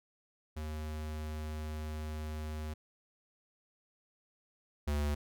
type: tone pair in turn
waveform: square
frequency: 77 / 73.54 Hz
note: D#2 / D2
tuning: -17 / +3 cents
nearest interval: minor second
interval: 80 cents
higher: first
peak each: -38 / -31 dBFS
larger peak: second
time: 0.56-2.74 / 4.87-5.15 s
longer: first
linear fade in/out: 10 ms
effects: none